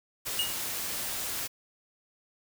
white noise, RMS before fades -34 dBFS, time 0.25-1.48 s, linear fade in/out 20 ms
clicks, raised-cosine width 1 ms, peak -31 dBFS, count 2, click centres 0.283 / 0.502 s
square tone with exponential decay, 2869 Hz, F7, 46 cents sharp, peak -24 dBFS, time 0.39-0.61 s, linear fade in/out 2 ms, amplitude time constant 47 ms
effects none

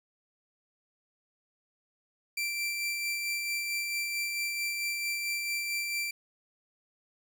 sawtooth tone with tremolo, 2349 Hz, D7, in tune, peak -26 dBFS, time 2.37-6.11 s, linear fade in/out 5 ms, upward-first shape sine, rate 4.5 Hz, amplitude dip 30%, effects none

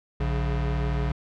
square tone pair together, 59.12 / 140 Hz, A#1 / C#3, +25 / +18 cents, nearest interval octave + minor third, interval 1493 cents, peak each -26 / -29 dBFS, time 0.2-1.12 s, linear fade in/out 5 ms, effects low-pass 3000 Hz 12 dB/octave

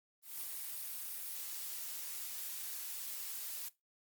blue noise with ADSR envelope, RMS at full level -41 dBFS, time 0.22-3.69 s, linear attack 190 ms, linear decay 54 ms, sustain -2 dB, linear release 9 ms, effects noise-tail reverb RT60 0.2 s tail -19 dB re dry + Opus 32 kbps

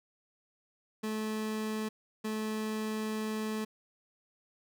30% pulse tone bursts at uneven times, 216.8 Hz, A3, 25 cents flat, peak -30 dBFS, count 2, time 1.03-1.89 / 2.24-3.65 s, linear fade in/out 10 ms, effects none

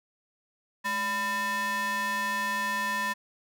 square ring-modulated tone, 396.1 Hz, G4, 18 cents sharp, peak -25 dBFS, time 0.84-3.14 s, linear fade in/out 20 ms, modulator 1400 Hz, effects none

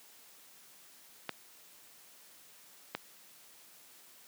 clicks, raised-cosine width 0.3 ms, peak -18 dBFS, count 2, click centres 1.293 / 2.95 s, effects white hiss -58 dBFS RMS until 4.27 s + high-pass 150 Hz 12 dB/octave

